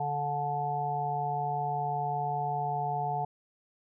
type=harmonic tone; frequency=145.2 Hz; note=D3; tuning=19 cents flat; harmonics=1 / 3 / 5 / 6; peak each=-36 / -41 / -31 / -34 dBFS; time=0-3.25 s; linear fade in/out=5 ms; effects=none